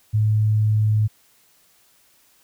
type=tone; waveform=sine; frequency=107.4 Hz; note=A2; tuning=41 cents flat; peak=-15 dBFS; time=0.13-1.08 s; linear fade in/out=20 ms; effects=white hiss -58 dBFS RMS until 2.43 s